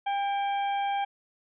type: harmonic tone with a mistuned harmonic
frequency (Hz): 800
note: G5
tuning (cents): +35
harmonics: 1 / 2 / 3 / 4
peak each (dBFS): -26 / -40 / -40 / -42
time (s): 0.06-1.05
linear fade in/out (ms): 10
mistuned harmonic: 3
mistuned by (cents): -51
effects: none